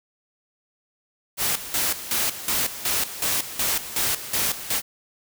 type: noise with tremolo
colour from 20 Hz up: white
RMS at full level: -23 dBFS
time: 1.37-4.82 s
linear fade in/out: 50 ms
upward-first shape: square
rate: 2.7 Hz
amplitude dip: 75%
effects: none